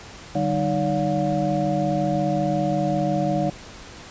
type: tone cluster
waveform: sine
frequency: 148.5 / 194 / 309 / 572 / 714 Hz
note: D3 / G3 / D#4 / D5 / F5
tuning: +20 / -18 / -12 / -46 / +38 cents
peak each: -26 dBFS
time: 0.35-3.5 s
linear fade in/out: 5 ms
effects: pink hiss -41 dBFS RMS until 4.1 s + resampled to 16000 Hz